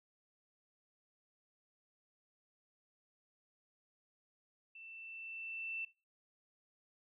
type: tone with level ramp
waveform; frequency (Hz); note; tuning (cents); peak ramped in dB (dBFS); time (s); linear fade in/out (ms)
sine; 2671; E7; +22; -51 to -38; 4.75-5.85; 5
effects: noise-tail reverb RT60 0.3 s tail -20 dB re dry